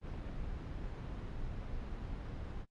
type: noise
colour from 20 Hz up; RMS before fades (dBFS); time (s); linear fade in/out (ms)
brown; -41; 0.01-2.66; 50
effects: low-pass 4000 Hz 12 dB/octave + Opus 24 kbps